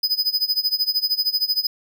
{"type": "tone with tremolo", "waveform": "square", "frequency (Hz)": 5000, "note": "D#8", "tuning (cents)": 8, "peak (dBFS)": -16, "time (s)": [0.03, 1.67], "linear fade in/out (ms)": 5, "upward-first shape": "sine", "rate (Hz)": 13, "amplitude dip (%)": 90, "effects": []}